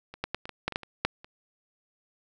clicks, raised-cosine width 0.3 ms, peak -26 / -13 / -13 / -23 / -22 / -11 / -21 / -11 / -26 / -7 / -29 dBFS, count 11, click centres 0.14 / 0.24 / 0.346 / 0.455 / 0.493 / 0.68 / 0.723 / 0.759 / 0.833 / 1.05 / 1.245 s, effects none

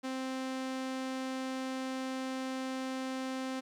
sawtooth tone, 261.6 Hz, C4, in tune, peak -31 dBFS, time 0.03-3.61 s, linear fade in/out 20 ms, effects low-pass 8000 Hz 12 dB/octave + 12-bit

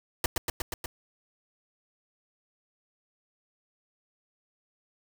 pink noise with echo, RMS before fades -26 dBFS, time 0.24-0.26 s, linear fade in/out 2 ms, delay 120 ms, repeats 5, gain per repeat -2 dB, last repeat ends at 0.86 s, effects none

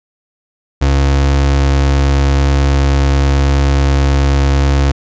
35% pulse tone, 69.3 Hz, C#2, in tune, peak -7 dBFS, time 0.81-4.92 s, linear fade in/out 10 ms, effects resampled to 16000 Hz

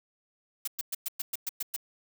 blue noise bursts, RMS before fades -32 dBFS, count 9, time 0.65-1.764 s, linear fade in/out 5 ms, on 26 ms, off 110 ms, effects none

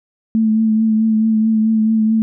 sine tone with vibrato, 220 Hz, A3, in tune, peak -11 dBFS, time 0.35-2.22 s, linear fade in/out 0 ms, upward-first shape triangle, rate 4.6 Hz, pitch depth 30 cents each way, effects none

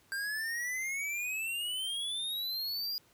square exponential sweep, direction up, 1577 to 4894 Hz, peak -34 dBFS, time 0.12-2.98 s, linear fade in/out 0 ms, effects pink hiss -65 dBFS RMS until 3.13 s + high-pass 80 Hz 12 dB/octave

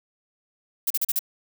violet noise bursts, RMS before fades -23 dBFS, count 5, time 0.87-1.192 s, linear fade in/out 5 ms, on 34 ms, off 38 ms, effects none

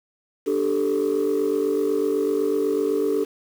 sine chord, D suspended fourth, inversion none, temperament equal, 293.7 / 392 / 440 Hz, D4 / G4 / A4, 0 / 0 / 0 cents, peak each -24 / -22 / -21 dBFS, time 0.46-3.25 s, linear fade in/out 20 ms, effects tanh soft clip ceiling -15 dBFS + 7-bit

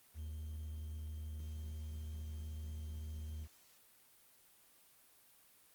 triangle tone with quantisation, 77 Hz, D#2, 17 cents flat, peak -40 dBFS, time 0.14-3.48 s, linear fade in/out 50 ms, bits 11, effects white hiss -66 dBFS RMS until 5.74 s + Opus 32 kbps

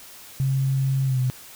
sine tone with pitch glide, 134.4 to 127.74 Hz, C3 to C3, +47 to -41 cents, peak -19 dBFS, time 0.4-1.3 s, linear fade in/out 0 ms, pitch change -88 cents, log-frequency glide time 1.05-1.19 s, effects white hiss -44 dBFS RMS until 1.55 s

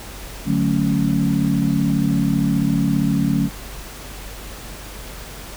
sine chord, D major seventh, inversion none, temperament equal, 146.83 / 185 / 220 / 277.2 Hz, D3 / F#3 / A3 / C#4, 0 / 0 / 0 / 0 cents, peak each -21 dBFS, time 0.45-3.5 s, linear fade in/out 50 ms, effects added 48 Hz sine -36 dBFS peak until 5.56 s + pink hiss -36 dBFS RMS until 5.56 s

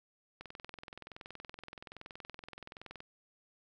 click train, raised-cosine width 0.3 ms, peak -30 dBFS, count 56, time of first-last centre 0.41-3.004 s, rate 21.2 Hz, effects none

